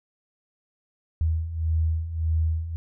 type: beating tone pair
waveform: sine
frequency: 79.3 / 81 Hz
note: D#2 / E2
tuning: +33 / -30 cents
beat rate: 1.7 Hz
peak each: -28 / -23 dBFS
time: 1.21-2.76 s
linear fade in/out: 0 ms
effects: none